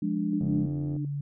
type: chord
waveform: sine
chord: D diminished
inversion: first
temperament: equal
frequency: 174.61 / 207.7 / 293.7 Hz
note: F3 / Ab3 / D4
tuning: 0 / 0 / 0 cents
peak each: -31 / -29 / -30 dBFS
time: 0.02-0.66 s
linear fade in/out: 5 ms
type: tone with vibrato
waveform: sine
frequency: 298 Hz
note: D4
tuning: 25 cents sharp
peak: -33 dBFS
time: 0.33-1.05 s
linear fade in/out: 2 ms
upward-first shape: sine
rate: 8.2 Hz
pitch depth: 9 cents each way
type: tone with pitch glide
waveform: sine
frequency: 140.8 to 142.93 Hz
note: C#3 to D3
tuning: +27 to -47 cents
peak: -29 dBFS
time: 0.41-1.21 s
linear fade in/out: 5 ms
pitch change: +26 cents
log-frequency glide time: 0.58-0.76 s
type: click train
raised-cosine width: 2 ms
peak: -30 dBFS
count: 49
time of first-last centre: 0.41-0.964 s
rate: 86.6 Hz
effects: none